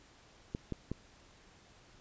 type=clicks; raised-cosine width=3 ms; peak=-23 dBFS; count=3; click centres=0.549 / 0.723 / 0.916 s; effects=pink hiss -61 dBFS RMS until 2 s + resampled to 16000 Hz